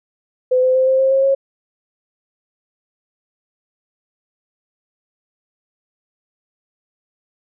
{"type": "tone with pitch steps", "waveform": "sine", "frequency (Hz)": [508, 513.9, 519.9, 525.9, 532, 538.2, 544.5], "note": ["B4", "C5", "C5", "C5", "C5", "C5", "C#5"], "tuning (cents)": [49, -31, -11, 9, 29, 49, -31], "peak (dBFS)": -11, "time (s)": [0.51, 1.35], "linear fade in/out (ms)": 10, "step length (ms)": 120, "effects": []}